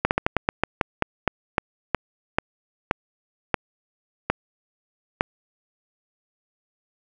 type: slowing click train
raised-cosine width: 0.5 ms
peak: -3 dBFS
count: 17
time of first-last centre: 0.05-5.209 s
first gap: 59 ms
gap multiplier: 1.2
effects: none